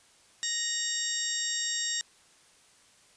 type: harmonic tone with a mistuned harmonic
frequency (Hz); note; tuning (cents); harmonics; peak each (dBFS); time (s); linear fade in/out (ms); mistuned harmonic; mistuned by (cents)
932.3; A#5; 0; 2 / 3 / 4 / 5 / 6 / 7 / 8; -37 / -43 / -35 / -43 / -35 / -45 / -33; 0.43-2.01; 0; 3; +64
effects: white hiss -60 dBFS RMS until 3.16 s + resampled to 22050 Hz